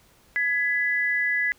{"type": "tone pair together", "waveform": "sine", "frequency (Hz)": [1678, 1995.5], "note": ["G#6", "B6"], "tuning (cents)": [17, 17], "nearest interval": "minor third", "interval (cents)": 300, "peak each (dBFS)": [-25, -23], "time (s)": [0.36, 1.52], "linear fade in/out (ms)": 0, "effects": ["pink hiss -58 dBFS RMS until 1.58 s"]}